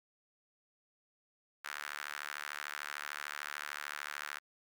sawtooth tone with high-pass filter, 73.42 Hz, D2, in tune, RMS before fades -43 dBFS, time 1.64-4.39 s, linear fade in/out 10 ms, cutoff 1500 Hz, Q 2.6, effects Opus 48 kbps

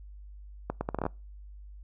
accelerating click train, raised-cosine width 1 ms, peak -16 dBFS, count 9, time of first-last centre 0.7-1.064 s, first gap 110 ms, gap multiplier 0.72, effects noise-tail reverb RT60 0.3 s tail -26 dB re dry + added 50 Hz sine -44 dBFS peak until 1.83 s

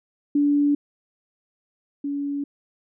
sine tone pair in turn, 288.9 / 284.1 Hz, D4 / C#4, -28 / +43 cents, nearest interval unison, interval 29 cents, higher first, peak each -16 / -24 dBFS, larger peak first, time 0.35-0.75 / 2.04-2.44 s, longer neither, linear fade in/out 5 ms, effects none

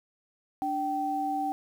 sine tone pair together, 293.7 / 774.2 Hz, D4 / G5, 0 / -22 cents, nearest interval octave + perfect fourth, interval 1678 cents, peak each -33 / -28 dBFS, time 0.62-1.52 s, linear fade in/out 0 ms, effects 9-bit

